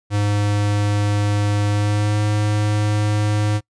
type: tone with pitch glide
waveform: square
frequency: 103.1 to 105.02 Hz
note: G#2 to G#2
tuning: -12 to +20 cents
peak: -17 dBFS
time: 0.1-3.61 s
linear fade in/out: 50 ms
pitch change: +32 cents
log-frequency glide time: 1.69-2.2 s
effects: noise-tail reverb RT60 0.1 s tail -24 dB re dry + resampled to 22050 Hz